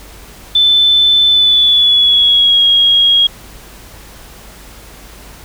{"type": "tone with pitch glide", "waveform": "sine", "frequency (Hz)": [3520, 3284], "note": ["A7", "G#7"], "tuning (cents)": [0, -20], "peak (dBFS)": -6, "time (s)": [0.55, 3.27], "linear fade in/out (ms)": 5, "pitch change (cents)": -120, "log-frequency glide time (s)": [1.29, 2.65], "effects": ["added 50 Hz sine -38 dBFS peak until 5.44 s", "pink hiss -37 dBFS RMS until 5.44 s"]}